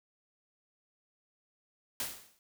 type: noise with exponential decay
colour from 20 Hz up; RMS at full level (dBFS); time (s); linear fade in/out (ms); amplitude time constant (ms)
white; -33; 2-2.39; 1; 84
effects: none